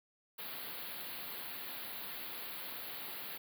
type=band-stop noise; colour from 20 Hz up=white; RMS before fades=-44 dBFS; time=0.38-3.38 s; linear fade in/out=10 ms; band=4600 to 11000 Hz; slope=96 dB/octave; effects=high-pass 150 Hz 12 dB/octave